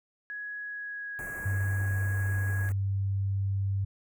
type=tone with pitch glide; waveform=sine; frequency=1674 to 1656.7 Hz; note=G#6 to G#6; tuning=+13 to -5 cents; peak=-35 dBFS; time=0.3-2.69 s; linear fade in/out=0 ms; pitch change=-18 cents; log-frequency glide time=0.6-1.19 s
type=band-stop noise; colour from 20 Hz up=pink; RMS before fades=-44 dBFS; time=1.19-2.72 s; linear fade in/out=0 ms; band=2200 to 7100 Hz; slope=48 dB/octave
type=tone; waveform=sine; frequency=98 Hz; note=G2; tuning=in tune; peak=-26 dBFS; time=1.45-3.85 s; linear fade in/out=10 ms
effects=none